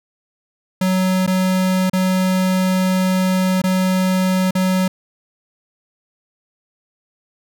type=tone with dropouts; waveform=square; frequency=186.1 Hz; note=F#3; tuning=10 cents sharp; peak=-15 dBFS; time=0.81-4.88 s; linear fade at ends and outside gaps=5 ms; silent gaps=1.265-1.275 / 1.898-1.932 / 3.618-3.638 / 4.509-4.551 s; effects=none

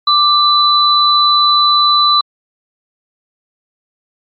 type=tone pair together; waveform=sine; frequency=1180 / 3990 Hz; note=D6 / B7; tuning=+8 / +17 cents; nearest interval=octave + major sixth; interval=2109 cents; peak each=-10 dBFS; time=0.07-2.21 s; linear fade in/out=5 ms; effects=MP3 32 kbps

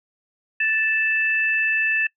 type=tone pair together; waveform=sine; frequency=1758.2 / 2637 Hz; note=A6 / E7; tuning=-2 / 0 cents; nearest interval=perfect fifth; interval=702 cents; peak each=-21 dBFS; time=0.6-2.07 s; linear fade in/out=5 ms; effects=noise-tail reverb RT60 0.1 s tail -23 dB re dry

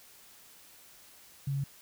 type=tone; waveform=sine; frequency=138.6 Hz; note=C#3; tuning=in tune; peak=-29 dBFS; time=1.47-1.64 s; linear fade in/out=5 ms; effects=white hiss -56 dBFS RMS until 1.81 s

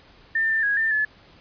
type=tone with pitch steps; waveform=sine; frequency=1796 / 1786 / 1655 / 1791 / 1722 Hz; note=A6 / A6 / G#6 / A6 / A6; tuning=+35 / +25 / -6 / +30 / -38 cents; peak=-19 dBFS; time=0.35-1.05 s; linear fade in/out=5 ms; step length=140 ms; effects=pink hiss -52 dBFS RMS until 1.4 s + resampled to 11025 Hz

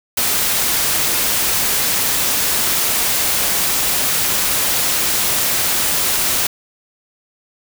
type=noise; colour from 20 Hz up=white; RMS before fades=-17 dBFS; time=0.17-6.47 s; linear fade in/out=5 ms; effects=none

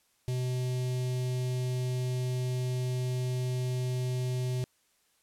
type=tone with notch filter; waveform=square; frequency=126.3 Hz; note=B2; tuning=39 cents sharp; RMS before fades=-31 dBFS; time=0.28-4.64 s; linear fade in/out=0 ms; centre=1300 Hz; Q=0.52; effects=white hiss -70 dBFS RMS until 5.22 s + low-pass 12000 Hz 12 dB/octave

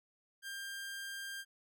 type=tone; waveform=sawtooth; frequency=1595 Hz; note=G6; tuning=30 cents sharp; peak=-38 dBFS; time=0.42-1.45 s; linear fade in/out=50 ms; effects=none

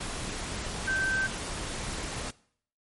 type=tone in noise; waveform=sine; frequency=1553 Hz; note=G6; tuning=17 cents flat; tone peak=-26 dBFS; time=0.87-1.27 s; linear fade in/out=10 ms; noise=pink; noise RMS=-35 dBFS; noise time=0-2.31 s; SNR=+6 dB; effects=noise-tail reverb RT60 0.6 s tail -21 dB re dry + MP3 48 kbps

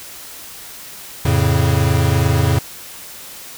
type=chord; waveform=square; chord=F augmented; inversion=none; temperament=equal; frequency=87.31 / 110 / 138.59 Hz; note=F2 / A2 / C#3; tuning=0 / 0 / 0 cents; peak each=-18 dBFS; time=1.25-2.59 s; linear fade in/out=5 ms; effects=white hiss -35 dBFS RMS until 3.57 s

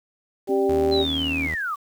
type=harmonic tone; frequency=196 Hz; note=G3; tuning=in tune; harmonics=2 / 3 / 4; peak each=-19 / -28 / -29 dBFS; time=0.47-1.06 s; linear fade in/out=50 ms
type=tone with pitch glide; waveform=sine; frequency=270.5 to 273.6 Hz; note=C#4 to C#4; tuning=-42 to -23 cents; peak=-26 dBFS; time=0.49-1.47 s; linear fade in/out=2 ms; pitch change=+19 cents; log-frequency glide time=0.59-0.85 s
type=tone with vibrato; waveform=sawtooth; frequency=78.5 Hz; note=D#2; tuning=16 cents sharp; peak=-26 dBFS; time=0.69-1.55 s; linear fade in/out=5 ms; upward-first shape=square; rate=6.5 Hz; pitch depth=14 cents each way
type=linear sweep; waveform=sine; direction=down; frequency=4152 to 1108.7 Hz; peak=-24 dBFS; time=0.91-1.76 s; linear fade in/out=20 ms
effects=8-bit

